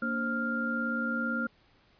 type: tone cluster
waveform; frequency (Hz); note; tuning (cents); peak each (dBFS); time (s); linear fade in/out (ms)
sine; 232.2 / 290 / 530 / 1398; A#3 / D4 / C5 / F6; -7 / -22 / +22 / +1; -32 / -40 / -40 / -31; 0.02-1.47; 5
effects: pink hiss -64 dBFS RMS until 1.99 s + resampled to 11025 Hz